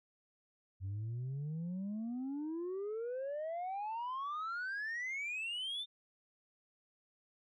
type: exponential sweep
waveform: sine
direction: up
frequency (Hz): 92.5 to 3625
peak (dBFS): -35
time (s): 0.8-5.86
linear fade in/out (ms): 50
effects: tanh soft clip ceiling -36 dBFS